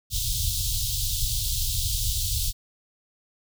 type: band-stop noise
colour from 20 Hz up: pink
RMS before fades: -26 dBFS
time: 0.1-2.53 s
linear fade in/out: 50 ms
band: 120 to 3300 Hz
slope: 48 dB/octave
effects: none